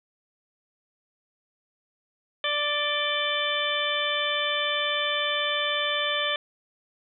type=harmonic tone with a mistuned harmonic; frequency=587.3 Hz; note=D5; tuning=in tune; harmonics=1 / 2 / 3 / 4 / 5 / 6; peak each=-31 / -32 / -31 / -32 / -30 / -30 dBFS; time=2.44-6.36 s; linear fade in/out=2 ms; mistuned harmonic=5; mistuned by=+66 cents; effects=none